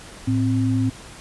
sine tone pair together, 110 / 261.6 Hz, A2 / C4, 0 / 0 cents, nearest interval octave + minor third, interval 1500 cents, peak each -20 dBFS, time 0.27-0.9 s, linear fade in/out 10 ms, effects pink hiss -41 dBFS RMS until 1.2 s + resampled to 24000 Hz

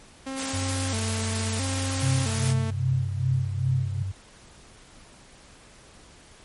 sawtooth tone with vibrato, 243.7 Hz, B3, 23 cents flat, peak -27 dBFS, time 0.26-2.71 s, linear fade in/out 10 ms, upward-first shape square, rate 0.75 Hz, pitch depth 160 cents each way
white noise, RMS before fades -31 dBFS, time 0.35-2.55 s, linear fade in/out 50 ms
sine tone with pitch glide, 95.1 to 96.15 Hz, F#2 to G2, +48 to -33 cents, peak -27 dBFS, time 0.53-4.12 s, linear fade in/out 10 ms, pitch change +19 cents, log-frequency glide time 1.57-3.42 s
sine tone with tremolo, 130.81 Hz, C3, in tune, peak -20 dBFS, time 2.02-4.03 s, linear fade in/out 10 ms, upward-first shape sine, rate 2.5 Hz, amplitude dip 80%
effects pink hiss -51 dBFS RMS until 6.44 s + MP3 48 kbps

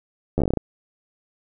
slowing click train, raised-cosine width 2 ms, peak -8 dBFS, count 10, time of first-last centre 0.38-0.573 s, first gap 11 ms, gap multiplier 1.16, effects none

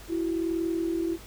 sine tone pair together, 333 / 374.1 Hz, E4 / F#4, +18 / +19 cents, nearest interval major second, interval 201 cents, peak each -26 / -33 dBFS, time 0.08-1.18 s, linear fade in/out 50 ms, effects added 50 Hz sine -48 dBFS peak until 1.26 s + pink hiss -48 dBFS RMS until 1.26 s

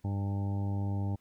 harmonic tone with a mistuned harmonic, 99.4 Hz, G2, 25 cents sharp, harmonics 1 / 2 / 3 / 4 / 5 / 6 / 7 / 8 / 9, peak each -30 / -38 / -42 / -51 / -53 / -51 / -57 / -48 / -52 dBFS, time 0.04-1.16 s, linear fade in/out 10 ms, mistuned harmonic 8, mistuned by +20 cents, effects pink hiss -72 dBFS RMS until 1.2 s

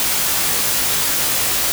white noise with comb filter, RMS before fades -18 dBFS, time 0-1.72 s, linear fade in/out 0 ms, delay 19 ms, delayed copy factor +0.6, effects none

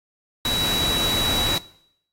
sine tone in noise, 3900 Hz, B7, 23 cents flat, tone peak -22 dBFS, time 0.45-1.58 s, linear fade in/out 2 ms, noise pink, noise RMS -26 dBFS, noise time 0.45-1.58 s, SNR +1 dB, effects noise-tail reverb RT60 0.7 s tail -20 dB re dry + AAC 48 kbps

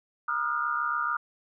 sine tone cluster, 952 / 1217 / 1361 / 1428 Hz, A#5 / D#6 / F6 / F6, +36 / -39 / -45 / +38 cents, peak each -38 / -29 / -32 / -31 dBFS, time 0.28-1.17 s, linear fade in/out 5 ms, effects none

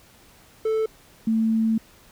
triangle / sine tone pair in turn, 440 / 222.9 Hz, A4 / A3, 0 / +23 cents, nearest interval octave, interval 1177 cents, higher first, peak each -18 dBFS, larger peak neither, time 0.65-0.86 / 1.27-1.78 s, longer second, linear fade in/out 5 ms, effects pink hiss -53 dBFS RMS until 2.11 s

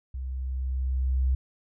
sine tone with level ramp, 64.8 Hz, C2, 16 cents flat, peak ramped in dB -31 to -20 dBFS, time 0.14-1.35 s, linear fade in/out 5 ms, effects none

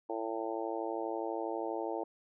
harmonic tone, 112.3 Hz, A2, 36 cents sharp, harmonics 3 / 4 / 5 / 6 / 7 / 8, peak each -39 / -40 / -41 / -42 / -42 / -43 dBFS, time 0.09-2.04 s, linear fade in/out 10 ms, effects none

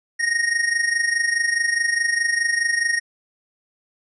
square tone with amplitude modulation, 1864.7 Hz, A#6, in tune, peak -16 dBFS, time 0.19-3 s, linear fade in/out 20 ms, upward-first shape sine, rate 24.8 Hz, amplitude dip 70%, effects resampled to 24000 Hz

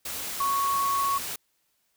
sine tone in noise, 1108.7 Hz, C#6, in tune, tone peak -23 dBFS, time 0.4-1.18 s, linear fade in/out 5 ms, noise white, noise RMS -34 dBFS, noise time 0.05-1.36 s, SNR +8 dB, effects white hiss -72 dBFS RMS until 1.96 s

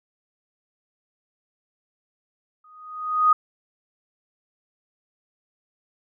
sine tone with exponential growth, 1244.5 Hz, D#6, in tune, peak -11 dBFS, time 2.64-3.33 s, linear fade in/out 5 ms, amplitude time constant 150 ms, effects none

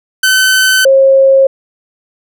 sawtooth / sine tone pair in turn, 1524 / 538.8 Hz, G6 / C#5, -49 / -49 cents, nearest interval octave + tritone, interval 1800 cents, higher first, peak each -3 dBFS, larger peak neither, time 0.23-0.85 / 0.85-1.47 s, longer neither, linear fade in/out 5 ms, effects none

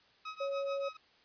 sawtooth tone with tremolo, 1271 Hz, D#6, 36 cents sharp, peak -34 dBFS, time 0.25-0.97 s, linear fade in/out 5 ms, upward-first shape triangle, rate 6.9 Hz, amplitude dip 95%
sine tone, 554.4 Hz, C#5, in tune, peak -33 dBFS, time 0.4-0.89 s, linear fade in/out 10 ms
effects white hiss -65 dBFS RMS until 1.24 s + resampled to 11025 Hz

